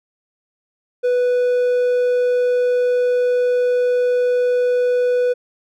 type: tone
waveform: triangle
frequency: 493.9 Hz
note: B4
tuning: in tune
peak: -12 dBFS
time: 1.03-5.34 s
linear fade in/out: 20 ms
effects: none